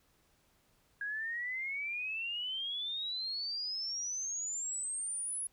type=exponential sweep; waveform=sine; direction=up; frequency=1631 to 10548 Hz; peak=-35 dBFS; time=1.01-5.47 s; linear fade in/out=2 ms; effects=pink hiss -71 dBFS RMS until 5.52 s